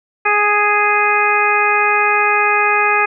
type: harmonic tone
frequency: 415.3 Hz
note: G#4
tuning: in tune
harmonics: 1 / 2 / 3 / 4 / 5 / 6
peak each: -21 / -18 / -17 / -19 / -20 / -17 dBFS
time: 0.25-3.06 s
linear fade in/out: 10 ms
effects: none